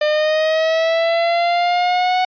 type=linear sweep; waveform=45% pulse; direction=up; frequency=601 to 740 Hz; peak=-14 dBFS; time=0.01-2.25 s; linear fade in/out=5 ms; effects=resampled to 11025 Hz